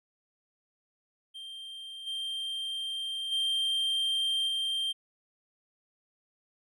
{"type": "tone with level steps", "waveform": "triangle", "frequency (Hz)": 3166, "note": "G7", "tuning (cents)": 17, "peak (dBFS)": [-39, -31, -25, -27], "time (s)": [1.34, 4.93], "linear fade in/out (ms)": 20, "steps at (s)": [2.06, 3.31, 4.47], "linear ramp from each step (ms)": 20, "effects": []}